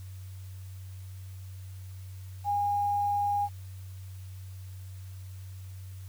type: tone with quantisation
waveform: sine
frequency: 816 Hz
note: G#5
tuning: 31 cents flat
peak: -25 dBFS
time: 2.44-3.49 s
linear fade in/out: 50 ms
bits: 9
effects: added 94 Hz sine -40 dBFS peak until 6.08 s + white hiss -58 dBFS RMS until 6.08 s